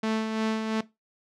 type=tone with tremolo; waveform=sawtooth; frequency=220 Hz; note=A3; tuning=in tune; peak=-20 dBFS; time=0.03-0.81 s; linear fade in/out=5 ms; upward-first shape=sine; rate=2.9 Hz; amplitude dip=45%; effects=noise-tail reverb RT60 0.2 s tail -18 dB re dry + low-pass 5000 Hz 12 dB/octave